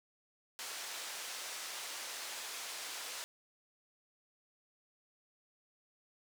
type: band-pass noise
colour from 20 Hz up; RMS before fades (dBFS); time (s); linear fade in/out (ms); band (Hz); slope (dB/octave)
white; -44; 0.59-3.24; 0; 530 to 7400; 12
effects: none